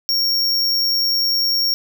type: tone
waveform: square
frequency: 5530 Hz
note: F8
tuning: 18 cents flat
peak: -16 dBFS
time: 0.09-1.74 s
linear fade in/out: 0 ms
effects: none